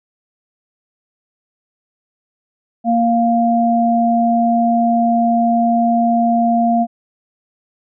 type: tone pair together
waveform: sine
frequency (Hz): 233.1 / 698.5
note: A#3 / F5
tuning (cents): 0 / 0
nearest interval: octave + perfect fifth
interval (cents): 1900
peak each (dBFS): -14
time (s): 2.84-6.87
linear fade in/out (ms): 50
effects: none